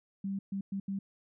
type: tone bursts at uneven times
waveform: sine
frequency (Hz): 196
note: G3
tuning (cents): 0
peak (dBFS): -32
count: 4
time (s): 0.24-0.39 / 0.52-0.61 / 0.72-0.8 / 0.88-0.99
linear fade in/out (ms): 5
effects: none